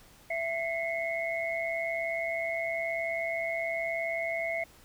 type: tone cluster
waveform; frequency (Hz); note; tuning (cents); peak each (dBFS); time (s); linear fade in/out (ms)
sine; 666 / 2037 / 2176; E5 / C7 / C#7; +18 / -47 / -33; -32 / -37 / -34; 0.3-4.64; 5
effects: pink hiss -57 dBFS RMS until 4.84 s